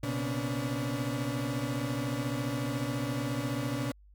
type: tone cluster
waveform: 35% pulse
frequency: 120.6 / 134.9 / 252.2 / 285.8 Hz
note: B2 / C#3 / B3 / D4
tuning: -41 / -47 / +36 / -47 cents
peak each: -33 / -36 / -39 / -33 dBFS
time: 0.03-3.92 s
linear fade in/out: 5 ms
effects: added 50 Hz sine -54 dBFS peak until 4.14 s